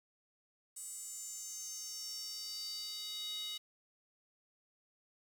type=tone with high-pass filter sweep; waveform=square; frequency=420.3 Hz; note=G#4; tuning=21 cents sharp; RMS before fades=-44 dBFS; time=0.76-3.58 s; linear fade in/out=10 ms; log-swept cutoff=8300 to 3500 Hz; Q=6.3; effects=11-bit